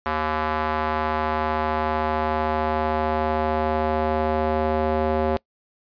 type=tone with band-pass filter sweep; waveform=square; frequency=77.78 Hz; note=D#2; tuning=in tune; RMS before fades=-23 dBFS; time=0.06-5.37 s; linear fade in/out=0 ms; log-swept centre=1100 to 570 Hz; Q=1.5; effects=noise-tail reverb RT60 0.1 s tail -23 dB re dry + resampled to 11025 Hz